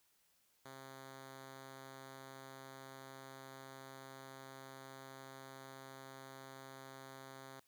5% pulse tone, 133.8 Hz, C3, 39 cents sharp, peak -40 dBFS, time 0.65-7.6 s, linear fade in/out 5 ms, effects white hiss -75 dBFS RMS until 7.67 s

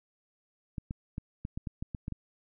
clicks, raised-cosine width 5 ms, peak -23 dBFS, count 10, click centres 0.782 / 0.909 / 1.181 / 1.451 / 1.575 / 1.672 / 1.825 / 1.948 / 2.081 / 2.123 s, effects none

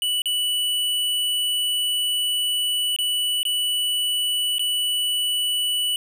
square tone with dropouts, 2960 Hz, F#7, in tune, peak -21 dBFS, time 0.02-5.96 s, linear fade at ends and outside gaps 1 ms, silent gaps 0.219-0.257 / 2.963-2.987 / 3.431-3.452 / 4.583-4.594 s, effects 10-bit

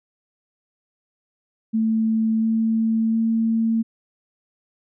sine tone with pitch steps, 222 / 223.8 / 225.6 Hz, A3 / A3 / A3, +16 / +30 / +44 cents, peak -17 dBFS, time 1.73-3.83 s, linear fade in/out 20 ms, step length 700 ms, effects none

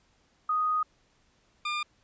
sine / 20% pulse tone pair in turn, 1244.5 / 1203.5 Hz, D#6 / D6, 0 / +42 cents, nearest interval minor second, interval 58 cents, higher first, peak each -24 dBFS, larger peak neither, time 0.49-0.83 / 1.65-1.83 s, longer first, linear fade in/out 5 ms, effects pink hiss -67 dBFS RMS until 2.03 s + resampled to 16000 Hz

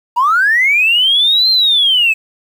triangle linear two-way sweep, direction up then down, 921 to 4186 to 2543 Hz, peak -5 dBFS, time 0.16-2.14 s, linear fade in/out 20 ms, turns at 1.5 s, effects tanh soft clip ceiling -6 dBFS + 7-bit

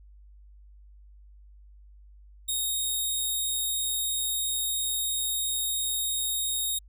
10% pulse tone, 3729 Hz, A#7, in tune, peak -19 dBFS, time 2.48-6.79 s, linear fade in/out 10 ms, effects added 50 Hz sine -49 dBFS peak until 6.88 s

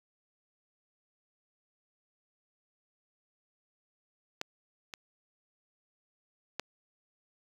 clicks, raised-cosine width 0.2 ms, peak -16 / -23 / -16 dBFS, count 3, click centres 4.414 / 4.938 / 6.596 s, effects high-pass 150 Hz 12 dB/octave + 7-bit

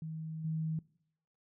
sine tone with level steps, 158.9 Hz, D#3, 37 cents sharp, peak -38 / -32 dBFS, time 0.02-0.79 s, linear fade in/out 2 ms, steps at 0.44 s, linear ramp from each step 10 ms, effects noise-tail reverb RT60 0.7 s tail -22 dB re dry

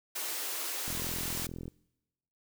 white high-pass noise, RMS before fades -36 dBFS, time 0.15-1.47 s, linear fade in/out 10 ms, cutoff 280 Hz, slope 96 dB/octave
click train, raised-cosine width 3 ms, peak -28 dBFS, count 35, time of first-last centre 0.88-1.68 s, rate 42.5 Hz
effects noise-tail reverb RT60 1.0 s tail -25 dB re dry

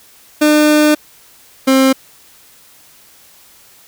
30% pulse tone pair in turn, 301.5 / 265.3 Hz, D4 / C4, +46 / +24 cents, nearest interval major second, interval 222 cents, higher first, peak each -5 dBFS, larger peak neither, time 0.41-0.95 / 1.67-1.93 s, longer first, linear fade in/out 10 ms, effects white hiss -45 dBFS RMS until 3.87 s

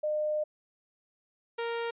sine / sawtooth tone pair in turn, 607 / 465.7 Hz, D#5 / A#4, -43 / -2 cents, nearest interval perfect fourth, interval 459 cents, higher first, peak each -27 dBFS, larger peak neither, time 0.03-0.44 / 1.58-1.91 s, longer first, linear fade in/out 10 ms, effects resampled to 8000 Hz

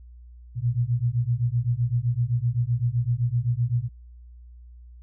sine beating tone pair, 116.54 / 124.34 Hz, A#2 / B2, 0 / +12 cents, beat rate 7.8 Hz, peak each -24 dBFS, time 0.55-3.89 s, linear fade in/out 50 ms, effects added 60 Hz sine -43 dBFS peak until 5.02 s

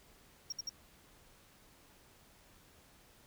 triangle tone bursts, 5588 Hz, F8, in tune, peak -35 dBFS, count 3, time 0.5-0.694 s, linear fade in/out 5 ms, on 24 ms, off 61 ms, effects pink hiss -63 dBFS RMS until 3.26 s

